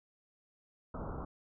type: low-pass noise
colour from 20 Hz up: pink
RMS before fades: -41 dBFS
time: 0.94-1.25 s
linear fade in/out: 5 ms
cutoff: 1400 Hz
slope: 96 dB/octave
effects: none